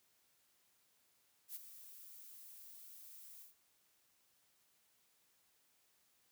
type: noise with ADSR envelope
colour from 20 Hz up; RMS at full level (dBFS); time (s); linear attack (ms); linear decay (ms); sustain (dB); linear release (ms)
violet; -45; 1.48-3.55; 72; 26; -11; 140
effects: white hiss -75 dBFS RMS until 6.31 s + high-pass 60 Hz 12 dB/octave